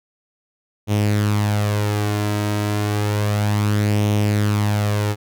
sawtooth tone with flanger, 104.2 Hz, G#2, 6 cents sharp, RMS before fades -19 dBFS, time 0.87-5.16 s, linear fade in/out 50 ms, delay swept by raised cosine 0.32 to 3.12 ms, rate 0.31 Hz, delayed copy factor +0.5, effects none

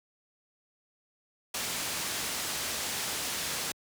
white low-pass noise, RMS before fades -34 dBFS, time 1.54-3.72 s, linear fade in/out 5 ms, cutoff 9000 Hz, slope 12 dB/octave, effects high-pass 60 Hz 12 dB/octave

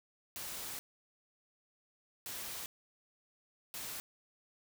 white noise bursts at uneven times, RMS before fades -43 dBFS, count 3, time 0.36-0.79 / 2.26-2.66 / 3.74-4 s, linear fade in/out 0 ms, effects none

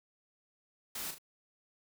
white noise with echo, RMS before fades -40 dBFS, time 0.95-1.11 s, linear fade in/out 5 ms, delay 37 ms, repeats 2, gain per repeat -7 dB, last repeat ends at 1.184 s, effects none

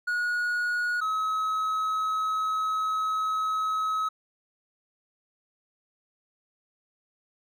triangle tone pair in turn, 1451 / 1281.2 Hz, F#6 / E6, -34 / -50 cents, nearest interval major second, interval 216 cents, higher first, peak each -23 dBFS, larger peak neither, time 0.07-1.01 / 1.01-4.09 s, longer second, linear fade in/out 10 ms, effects none

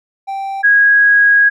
triangle / sine tone pair in turn, 782 / 1650.3 Hz, G5 / G#6, -4 / -11 cents, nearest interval octave + minor second, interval 1293 cents, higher second, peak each -17 / -6 dBFS, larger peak second, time 0.27-0.63 / 0.63-1.5 s, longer second, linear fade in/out 20 ms, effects none

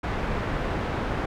pink low-pass noise, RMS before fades -28 dBFS, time 0.03-1.26 s, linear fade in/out 10 ms, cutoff 1800 Hz, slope 12 dB/octave, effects none

